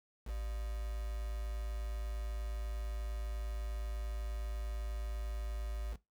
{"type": "tone with quantisation", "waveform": "sine", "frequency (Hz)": 54.2, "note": "A1", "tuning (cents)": -25, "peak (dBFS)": -36, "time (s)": [0.25, 5.97], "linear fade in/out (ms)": 50, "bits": 8, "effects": ["noise-tail reverb RT60 0.2 s tail -19 dB re dry"]}